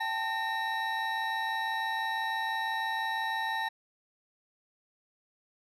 triangle tone cluster, 778 / 884 / 1832 / 3872 Hz, G5 / A5 / A#6 / B7, -13 / +8 / -31 / -35 cents, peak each -37 / -31 / -32 / -39 dBFS, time 0-3.69 s, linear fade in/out 10 ms, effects none

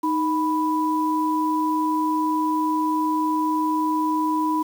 sine tone pair together, 311.1 / 987.8 Hz, D#4 / B5, 0 / 0 cents, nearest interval octave + minor sixth, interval 2000 cents, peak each -22 dBFS, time 0.03-4.63 s, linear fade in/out 10 ms, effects 7-bit

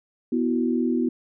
sine chord, B suspended fourth, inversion none, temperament just, 246.9 / 329.3 / 370.4 Hz, B3 / E4 / F#4, 0 / -2 / +2 cents, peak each -22 / -26 / -28 dBFS, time 0.32-1.09 s, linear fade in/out 5 ms, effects none

